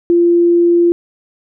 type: tone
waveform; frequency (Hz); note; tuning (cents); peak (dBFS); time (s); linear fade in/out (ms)
sine; 344.5; F4; -24; -7; 0.1-0.92; 0
effects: none